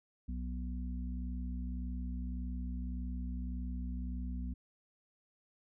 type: harmonic tone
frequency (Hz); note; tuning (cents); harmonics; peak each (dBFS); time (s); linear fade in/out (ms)
61.74; B1; 0; 1 / 3 / 4; -37 / -45 / -45; 0.28-4.54; 10
effects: none